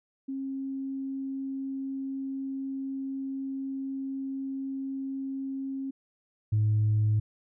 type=tone pair in turn; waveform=sine; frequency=269.6 / 106.99 Hz; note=C#4 / A2; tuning=-48 / -48 cents; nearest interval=octave + major third; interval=1600 cents; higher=first; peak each=-31 / -20 dBFS; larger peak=second; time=0.28-5.91 / 6.52-7.2 s; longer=first; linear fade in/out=10 ms; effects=tanh soft clip ceiling -19 dBFS